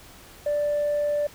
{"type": "tone", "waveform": "sine", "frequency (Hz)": 587.3, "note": "D5", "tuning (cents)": 0, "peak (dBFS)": -20, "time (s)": [0.46, 1.27], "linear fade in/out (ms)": 5, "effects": ["tanh soft clip ceiling -19 dBFS", "pink hiss -48 dBFS RMS until 1.34 s"]}